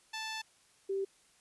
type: tone pair in turn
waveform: 10% pulse / sine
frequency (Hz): 880 / 389.9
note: A5 / G4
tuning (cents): 0 / -9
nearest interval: octave + major second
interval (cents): 1409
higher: first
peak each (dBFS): -29 / -31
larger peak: first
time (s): 0.13-0.42 / 0.89-1.05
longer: first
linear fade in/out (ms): 10
effects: white hiss -66 dBFS RMS until 1.4 s + resampled to 24000 Hz